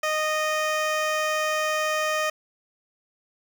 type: tone with notch filter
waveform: 15% pulse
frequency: 618 Hz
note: D#5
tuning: 12 cents flat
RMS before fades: -25 dBFS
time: 0.03-2.3 s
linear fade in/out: 5 ms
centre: 12000 Hz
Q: 1
effects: none